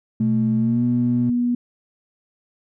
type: tone with pitch glide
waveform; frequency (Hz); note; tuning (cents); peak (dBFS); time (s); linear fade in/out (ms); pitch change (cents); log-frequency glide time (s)
sine; 220 to 242.7; A3 to B3; 0 to -30; -17; 0.2-1.55; 5; +170; 0.57-0.84
type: tone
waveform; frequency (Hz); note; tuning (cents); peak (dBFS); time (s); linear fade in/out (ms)
triangle; 123.47; B2; 0; -21; 0.2-1.3; 5
effects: none